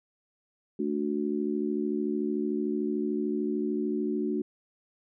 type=chord; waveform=sine; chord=D major; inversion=second; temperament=just; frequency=220.2 / 293.7 / 367.1 Hz; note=A3 / D4 / F#4; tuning=+2 / 0 / -14 cents; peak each=-31 dBFS; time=0.79-4.42 s; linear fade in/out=5 ms; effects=none